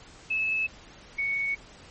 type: tone pair in turn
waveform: sine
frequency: 2604 / 2223 Hz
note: E7 / C#7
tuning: -22 / +4 cents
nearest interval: minor third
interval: 274 cents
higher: first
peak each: -24 / -25 dBFS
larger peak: first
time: 0.3-0.67 / 1.18-1.55 s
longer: neither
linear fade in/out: 10 ms
effects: pink hiss -50 dBFS RMS until 1.9 s + MP3 32 kbps